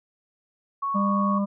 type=tone; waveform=sine; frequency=1108.7 Hz; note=C#6; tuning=in tune; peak=-24 dBFS; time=0.82-1.39 s; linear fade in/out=10 ms
type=harmonic tone; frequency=200 Hz; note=G3; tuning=35 cents sharp; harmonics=1 / 3 / 5 / 6; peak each=-22 / -32 / -36 / -38 dBFS; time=0.94-1.46 s; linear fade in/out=20 ms
effects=none